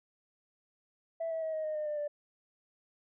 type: tone with pitch steps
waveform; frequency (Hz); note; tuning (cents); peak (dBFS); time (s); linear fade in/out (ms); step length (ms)
sine; 659 / 648.4 / 638 / 627.8 / 617.7 / 607.8 / 598.1 / 588.5; E5 / E5 / D#5 / D#5 / D#5 / D#5 / D5 / D5; -1 / -29 / +43 / +15 / -13 / -41 / +31 / +3; -31; 1.2-2.08; 10; 110
effects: tanh soft clip ceiling -29 dBFS